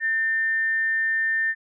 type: tone with amplitude modulation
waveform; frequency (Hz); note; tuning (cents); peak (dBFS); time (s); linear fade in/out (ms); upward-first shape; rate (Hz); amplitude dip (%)
sine; 1800; A6; +39; -19; 0-1.55; 50; sine; 263; 25
effects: none